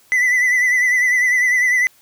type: tone with vibrato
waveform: triangle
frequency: 1993 Hz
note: B6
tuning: 15 cents sharp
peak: -11 dBFS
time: 0.12-1.87 s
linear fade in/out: 0 ms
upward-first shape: triangle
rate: 10 Hz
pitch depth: 59 cents each way
effects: white hiss -53 dBFS RMS until 2.01 s